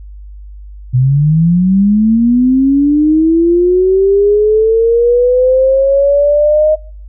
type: linear sweep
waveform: sine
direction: up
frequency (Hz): 122.5 to 622.3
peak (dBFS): -6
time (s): 0.93-6.76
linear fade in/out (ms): 20
effects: noise-tail reverb RT60 0.5 s tail -25 dB re dry + added 50 Hz sine -28 dBFS peak until 7.08 s